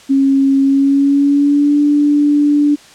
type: tone with pitch glide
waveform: sine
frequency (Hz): 272.5 to 292.1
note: C#4 to D4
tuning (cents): -29 to -9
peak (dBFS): -8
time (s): 0.09-2.76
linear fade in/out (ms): 20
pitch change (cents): +120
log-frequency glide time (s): 0.62-1.8
effects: white hiss -41 dBFS RMS until 2.94 s + low-pass 7000 Hz 12 dB/octave